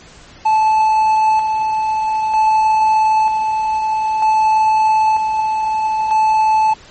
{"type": "tone with tremolo", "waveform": "triangle", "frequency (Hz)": 871, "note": "A5", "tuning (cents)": -18, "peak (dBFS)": -8, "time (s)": [0.45, 6.74], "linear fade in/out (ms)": 10, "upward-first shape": "square", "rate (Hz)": 0.53, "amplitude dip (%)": 40, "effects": ["pink hiss -41 dBFS RMS until 6.9 s", "MP3 32 kbps"]}